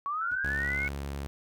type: linear sweep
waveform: sine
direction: up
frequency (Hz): 1108 to 2217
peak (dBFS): -29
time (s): 0.06-0.88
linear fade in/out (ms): 0
type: tone with vibrato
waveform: sine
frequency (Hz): 1480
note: F#6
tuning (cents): 0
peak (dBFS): -35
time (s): 0.21-0.89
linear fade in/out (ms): 5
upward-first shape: sine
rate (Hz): 3.8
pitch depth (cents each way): 11
type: noise with exponential decay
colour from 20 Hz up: brown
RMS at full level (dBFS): -39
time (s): 0.31-0.42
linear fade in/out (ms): 5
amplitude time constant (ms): 23
type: tone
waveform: sawtooth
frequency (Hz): 70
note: C#2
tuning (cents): +18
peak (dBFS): -30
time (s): 0.44-1.27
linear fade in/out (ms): 0
effects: none